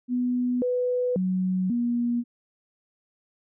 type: tone with pitch steps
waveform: sine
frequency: 247.5 / 496.5 / 185.4 / 239 Hz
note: B3 / B4 / F#3 / A#3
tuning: +4 / +9 / +4 / +43 cents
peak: -22 dBFS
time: 0.08-2.24 s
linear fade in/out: 50 ms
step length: 540 ms
effects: none